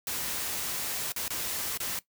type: noise with dropouts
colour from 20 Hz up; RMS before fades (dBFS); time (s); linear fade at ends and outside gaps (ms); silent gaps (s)
white; -33; 0.07-1.99; 1; 1.121-1.162 / 1.28-1.304 / 1.774-1.802
effects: noise-tail reverb RT60 0.1 s tail -17 dB re dry